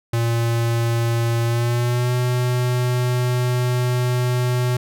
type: tone with pitch glide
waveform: square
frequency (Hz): 116.54 to 124.19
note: A#2 to B2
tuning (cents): 0 to +10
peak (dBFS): -18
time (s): 0.13-4.77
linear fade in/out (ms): 5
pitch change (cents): +110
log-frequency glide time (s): 1.45-2.13
effects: none